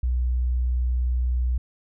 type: tone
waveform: sine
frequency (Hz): 61.74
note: B1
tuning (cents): 0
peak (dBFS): -20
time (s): 0.03-1.58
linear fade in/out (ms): 5
effects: none